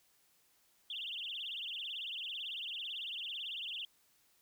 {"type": "tone with vibrato", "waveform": "sine", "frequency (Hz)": 3136, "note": "G7", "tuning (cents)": 0, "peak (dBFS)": -39, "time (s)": [0.9, 3.85], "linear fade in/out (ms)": 2, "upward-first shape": "triangle", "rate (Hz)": 18, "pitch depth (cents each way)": 280, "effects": ["white hiss -71 dBFS RMS until 4.41 s"]}